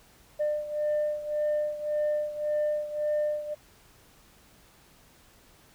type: beating tone pair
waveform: sine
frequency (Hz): 599 / 600.8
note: D5 / D5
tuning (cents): +34 / +39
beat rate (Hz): 1.8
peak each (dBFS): -26 / -30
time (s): 0.39-3.55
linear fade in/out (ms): 20
effects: tanh soft clip ceiling -22 dBFS + pink hiss -58 dBFS RMS until 5.74 s